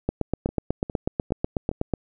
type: two click trains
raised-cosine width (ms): 2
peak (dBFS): -9 / -18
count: 16 / 4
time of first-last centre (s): 0.09-1.937 / 0.49-1.714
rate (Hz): 8.12 / 2.45
effects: none